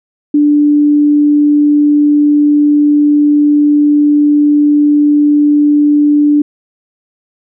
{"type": "tone", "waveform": "sine", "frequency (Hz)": 294.1, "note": "D4", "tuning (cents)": 3, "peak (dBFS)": -5, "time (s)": [0.34, 6.42], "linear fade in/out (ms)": 5, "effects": []}